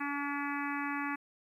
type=harmonic tone; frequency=285.3 Hz; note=C#4; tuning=50 cents sharp; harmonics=1 / 3 / 4 / 5 / 6 / 7 / 8 / 9; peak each=-37 / -41 / -40 / -43 / -41 / -43 / -46 / -47 dBFS; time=0-1.16 s; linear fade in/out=10 ms; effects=11-bit